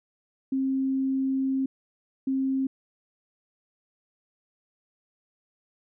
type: tone bursts at uneven times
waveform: sine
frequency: 266.7 Hz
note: C4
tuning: 33 cents sharp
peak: -23 dBFS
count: 2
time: 0.52-1.66 / 2.27-2.67 s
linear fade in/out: 5 ms
effects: none